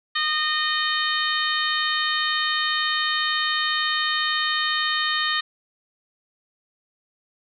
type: harmonic tone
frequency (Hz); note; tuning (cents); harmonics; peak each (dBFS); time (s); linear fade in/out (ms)
614; D#5; -23; 2 / 3 / 4 / 5 / 6 / 7; -27 / -25 / -36 / -28 / -28 / -31; 0.15-5.41; 10
effects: none